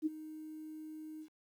sine tone with ADSR envelope, 311.1 Hz, D#4, in tune, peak -28 dBFS, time 0.02-1.29 s, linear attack 41 ms, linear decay 23 ms, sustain -16 dB, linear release 79 ms, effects 11-bit

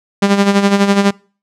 sawtooth tone with tremolo, 199.7 Hz, G3, 32 cents sharp, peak -3 dBFS, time 0.22-1.11 s, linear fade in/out 5 ms, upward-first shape sine, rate 12 Hz, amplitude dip 65%, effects noise-tail reverb RT60 0.4 s tail -25 dB re dry + low-pass 7000 Hz 12 dB/octave

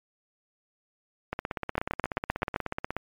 two click trains, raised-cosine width 0.5 ms, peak -10 / -15 dBFS, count 7 / 28, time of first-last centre 1.78-2.561 / 1.33-2.966 s, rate 7.68 / 16.5 Hz, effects MP3 96 kbps

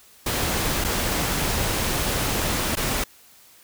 pink noise with dropouts, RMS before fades -24 dBFS, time 0.26-3.04 s, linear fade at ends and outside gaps 5 ms, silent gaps 0.842-0.846 / 2.755-2.769 s, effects white hiss -52 dBFS RMS until 3.63 s

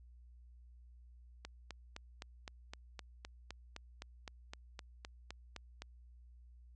click train, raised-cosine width 0.2 ms, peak -28 dBFS, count 18, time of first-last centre 1.45-5.82 s, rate 3.89 Hz, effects added 60 Hz sine -56 dBFS peak until 6.75 s + resampled to 24000 Hz

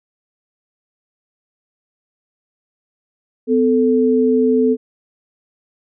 sine tone pair together, 253 / 440 Hz, B3 / A4, +42 / 0 cents, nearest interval minor seventh, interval 958 cents, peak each -14 dBFS, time 3.47-4.77 s, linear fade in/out 50 ms, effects none

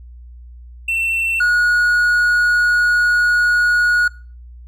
triangle tone pair in turn, 2694 / 1451.2 Hz, E7 / F#6, +37 / -34 cents, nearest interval major seventh, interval 1071 cents, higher first, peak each -15 / -10 dBFS, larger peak second, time 0.88-1.4 / 1.4-4.08 s, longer second, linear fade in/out 5 ms, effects noise-tail reverb RT60 0.4 s tail -22 dB re dry + added 60 Hz sine -35 dBFS peak until 4.67 s

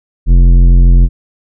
sine tone with tanh clipping, 43.69 Hz, F1, 1 cent sharp, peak -4 dBFS, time 0.26-1.09 s, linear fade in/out 50 ms, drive 12 dB, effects none

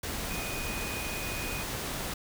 sine tone in noise, 2483 Hz, D#7, 4 cents flat, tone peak -39 dBFS, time 0.3-1.63 s, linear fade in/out 5 ms, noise pink, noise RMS -35 dBFS, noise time 0.03-2.14 s, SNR -7 dB, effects none

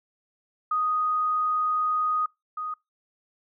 sine tone pair in turn, 1244.5 / 1244.5 Hz, D#6 / D#6, 0 / 0 cents, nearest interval unison, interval 0 cents, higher neither, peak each -22 / -29 dBFS, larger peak first, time 0.71-2.26 / 2.57-2.74 s, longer first, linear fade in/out 5 ms, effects noise-tail reverb RT60 0.2 s tail -25 dB re dry

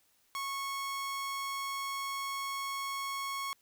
sawtooth tone, 1100 Hz, C#6, 14 cents flat, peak -31 dBFS, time 0.35-3.53 s, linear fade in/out 0 ms, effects white hiss -70 dBFS RMS until 3.61 s

